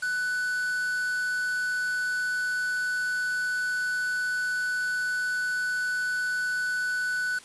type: tone with quantisation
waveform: triangle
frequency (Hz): 1492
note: F#6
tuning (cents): +14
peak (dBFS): -24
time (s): 0.02-7.39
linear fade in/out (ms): 10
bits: 6
effects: white hiss -49 dBFS RMS until 7.44 s + resampled to 22050 Hz